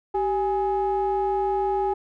triangle ring-modulated tone, 220 Hz, A3, in tune, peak -16 dBFS, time 0.14-1.94 s, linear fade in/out 10 ms, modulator 607 Hz, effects none

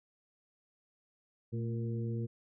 harmonic tone with a mistuned harmonic, 116.54 Hz, A#2, in tune, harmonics 1 / 2 / 3 / 4, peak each -34 / -40 / -44 / -46 dBFS, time 1.52-2.27 s, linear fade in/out 20 ms, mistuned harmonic 2, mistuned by -57 cents, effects none

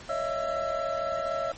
triangle tone cluster, 556 / 629 / 673 / 1335 Hz, C#5 / D#5 / E5 / E6, +5 / +19 / +36 / +22 cents, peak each -31 dBFS, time 0.09-1.52 s, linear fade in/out 5 ms, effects pink hiss -46 dBFS RMS until 1.57 s + MP3 32 kbps

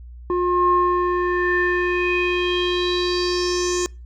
square tone with low-pass filter sweep, 356.5 Hz, F4, 36 cents sharp, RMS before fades -20 dBFS, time 0.3-3.86 s, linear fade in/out 0 ms, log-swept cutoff 850 to 6800 Hz, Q 5.8, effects noise-tail reverb RT60 0.3 s tail -25 dB re dry + added 60 Hz sine -36 dBFS peak until 4.05 s

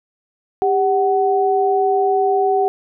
sine tone pair together, 397.4 / 749.5 Hz, G4 / F#5, +24 / +22 cents, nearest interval major seventh, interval 1098 cents, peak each -16 dBFS, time 0.62-2.68 s, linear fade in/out 0 ms, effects none

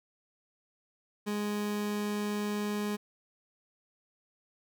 30% pulse tone, 207.7 Hz, G#3, in tune, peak -28 dBFS, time 1.26-2.97 s, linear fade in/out 20 ms, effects none

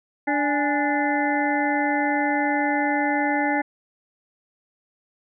harmonic tone with a mistuned harmonic, 292.9 Hz, D4, 5 cents flat, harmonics 1 / 2 / 3 / 5 / 6 / 7, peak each -24 / -29 / -24 / -33 / -28 / -29 dBFS, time 0.27-3.62 s, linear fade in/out 10 ms, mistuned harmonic 3, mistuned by -89 cents, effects none

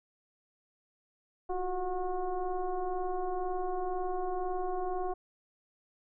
sine tone with frequency modulation, 370 Hz, F#4, in tune, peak -30 dBFS, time 1.49-5.14 s, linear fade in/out 10 ms, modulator 359 Hz, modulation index 1.4, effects none

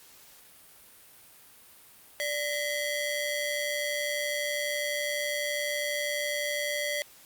sawtooth ring-modulated tone, 1304 Hz, E6, 19 cents flat, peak -22 dBFS, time 2.2-7.02 s, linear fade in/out 0 ms, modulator 718 Hz, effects white hiss -54 dBFS RMS until 7.25 s + Opus 48 kbps

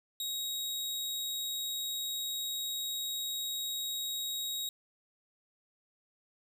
sawtooth tone, 3792 Hz, A#7, 29 cents sharp, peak -31 dBFS, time 0.2-4.69 s, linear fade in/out 2 ms, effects none

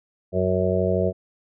harmonic tone, 92.5 Hz, F#2, in tune, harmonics 1 / 2 / 4 / 5 / 6 / 7, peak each -26 / -26 / -26 / -26 / -26 / -26 dBFS, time 0.32-1.13 s, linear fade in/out 50 ms, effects none

